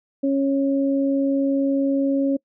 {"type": "tone pair together", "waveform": "sine", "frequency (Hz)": [275.1, 550.2], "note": ["C#4", "C#5"], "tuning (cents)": [-13, -13], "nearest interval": "octave", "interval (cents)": 1200, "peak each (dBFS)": [-18, -24], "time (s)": [0.23, 2.37], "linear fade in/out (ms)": 10, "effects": ["noise-tail reverb RT60 0.1 s tail -25 dB re dry"]}